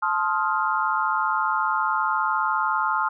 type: chord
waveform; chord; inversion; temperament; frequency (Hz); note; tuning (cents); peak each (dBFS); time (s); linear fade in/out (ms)
sine; F dominant seventh; first; just; 873.1 / 1047.7 / 1257.2 / 1396.9; A5 / C6 / Eb6 / F6; -14 / +2 / +18 / 0; -26; 0.02-3.09; 10
effects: none